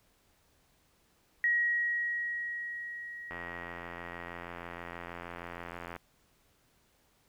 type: tone with exponential decay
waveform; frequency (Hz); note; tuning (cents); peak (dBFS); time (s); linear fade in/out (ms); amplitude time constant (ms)
sine; 1900; A#6; +33; -24; 1.44-5.68; 1; 920
type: click train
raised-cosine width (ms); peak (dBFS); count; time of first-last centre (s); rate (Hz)
0.5; -26; 230; 3.31-5.964; 86.3
effects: pink hiss -69 dBFS RMS until 7.28 s